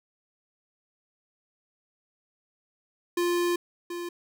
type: tone pair in turn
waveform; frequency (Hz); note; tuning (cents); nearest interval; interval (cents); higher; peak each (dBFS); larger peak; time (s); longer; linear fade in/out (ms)
square; 349.2 / 347.7; F4 / F4; 0 / -8; unison; 8; first; -24 / -33; first; 3.17-3.56 / 3.9-4.09; first; 5
effects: none